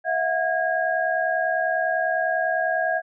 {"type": "tone cluster", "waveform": "sine", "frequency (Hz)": [653, 723, 1636], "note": ["E5", "F#5", "G#6"], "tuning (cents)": [-17, -40, -26], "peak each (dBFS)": [-24, -25, -25], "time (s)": [0.04, 3.02], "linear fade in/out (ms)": 50, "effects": []}